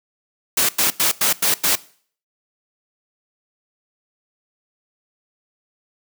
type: noise bursts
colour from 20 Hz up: white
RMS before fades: -17 dBFS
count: 6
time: 0.57-1.755 s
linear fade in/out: 5 ms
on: 120 ms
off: 93 ms
effects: noise-tail reverb RT60 0.5 s tail -20 dB re dry + high-pass 150 Hz 12 dB/octave